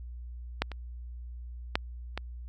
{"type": "clicks", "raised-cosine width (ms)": 0.3, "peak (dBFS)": [-10, -24, -9, -17], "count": 4, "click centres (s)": [0.62, 0.717, 1.755, 2.176], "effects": ["added 60 Hz sine -39 dBFS peak until 2.48 s"]}